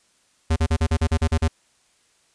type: tone bursts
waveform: square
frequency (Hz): 80.4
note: E2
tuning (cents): -43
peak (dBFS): -17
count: 10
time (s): 0.5-1.481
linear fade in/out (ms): 10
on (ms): 63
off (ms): 39
effects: white hiss -62 dBFS RMS until 2.34 s + resampled to 22050 Hz